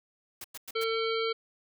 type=noise bursts; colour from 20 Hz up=white; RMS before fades=-41 dBFS; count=4; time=0.41-0.842 s; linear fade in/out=5 ms; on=33 ms; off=100 ms
type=harmonic tone; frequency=450.6 Hz; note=A4; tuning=41 cents sharp; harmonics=1 / 3 / 5 / 7 / 9 / 10; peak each=-29 / -35 / -37 / -38 / -41 / -43 dBFS; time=0.75-1.33 s; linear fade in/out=10 ms
effects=none